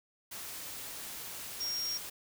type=tone in noise; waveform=sine; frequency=5580 Hz; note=F8; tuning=2 cents flat; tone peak=-33 dBFS; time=1.6-1.98 s; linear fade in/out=10 ms; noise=white; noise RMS=-43 dBFS; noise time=0.31-2.1 s; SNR=+7 dB; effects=none